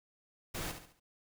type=noise with echo; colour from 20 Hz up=pink; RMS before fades=-39 dBFS; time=0.54-0.72 s; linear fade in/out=10 ms; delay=70 ms; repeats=4; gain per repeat=-8 dB; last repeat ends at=1 s; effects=none